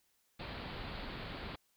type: low-pass noise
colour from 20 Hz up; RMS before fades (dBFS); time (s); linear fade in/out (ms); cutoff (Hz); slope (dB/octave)
pink; -44; 0.39-1.56; 10; 4600; 96
effects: white hiss -75 dBFS RMS until 1.76 s